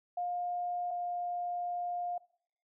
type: tone pair in turn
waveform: sine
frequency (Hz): 709 / 706.5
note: F5 / F5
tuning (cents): +26 / +20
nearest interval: unison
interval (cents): 6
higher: first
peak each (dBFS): -32 / -33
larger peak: first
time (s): 0.17-0.91 / 0.91-2.18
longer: second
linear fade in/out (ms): 5
effects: noise-tail reverb RT60 0.6 s tail -21 dB re dry